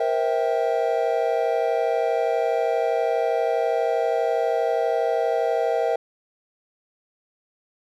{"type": "chord", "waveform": "triangle", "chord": "C dominant seventh", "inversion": "third", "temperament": "just", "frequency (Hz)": [470.9, 523.3, 654.1, 784.9], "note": ["Bb4", "C5", "E5", "G5"], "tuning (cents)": [18, 0, -14, 2], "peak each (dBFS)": [-22, -26, -22, -25], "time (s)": [0, 5.96], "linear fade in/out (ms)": 5, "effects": []}